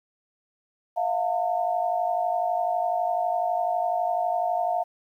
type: tone cluster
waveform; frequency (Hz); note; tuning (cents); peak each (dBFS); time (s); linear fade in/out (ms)
sine; 656 / 708 / 902; E5 / F5 / A5; -9 / +23 / +43; -29 / -24 / -31; 0.96-4.84; 20
effects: 10-bit